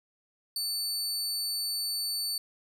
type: tone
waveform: sawtooth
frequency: 4500 Hz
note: C#8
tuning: 25 cents sharp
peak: -27 dBFS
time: 0.56-2.38 s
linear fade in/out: 2 ms
effects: none